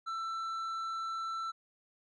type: tone with tanh clipping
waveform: sine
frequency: 1334 Hz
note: E6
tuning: 20 cents sharp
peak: -36 dBFS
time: 0.06-1.52 s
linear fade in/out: 20 ms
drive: 7 dB
effects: none